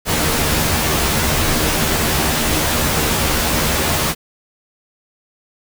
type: noise with comb filter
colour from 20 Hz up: pink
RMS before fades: -17 dBFS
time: 0.05-4.15 s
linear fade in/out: 50 ms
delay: 13 ms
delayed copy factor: +0.65
effects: none